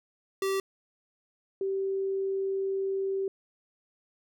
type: tone pair in turn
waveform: square / sine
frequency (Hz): 387.8 / 387.8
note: G4 / G4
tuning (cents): -19 / -19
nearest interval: unison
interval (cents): 0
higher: neither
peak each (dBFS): -27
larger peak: neither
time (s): 0.42-0.6 / 1.61-3.28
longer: second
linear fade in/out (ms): 2
effects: none